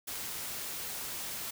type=noise; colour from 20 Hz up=white; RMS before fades=-39 dBFS; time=0.07-1.51 s; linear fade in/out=10 ms; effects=none